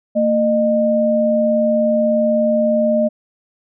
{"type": "tone pair together", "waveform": "sine", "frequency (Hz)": [227.5, 611], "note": ["A#3", "D#5"], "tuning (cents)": [-42, -32], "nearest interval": "octave + perfect fourth", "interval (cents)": 1710, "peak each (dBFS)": [-17, -14], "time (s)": [0.15, 3.09], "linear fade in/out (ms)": 20, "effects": []}